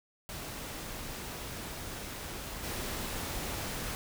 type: noise with level steps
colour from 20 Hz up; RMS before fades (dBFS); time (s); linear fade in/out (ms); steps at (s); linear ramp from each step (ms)
pink; -41 / -37; 0.29-3.95; 0; 2.63; 10
effects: none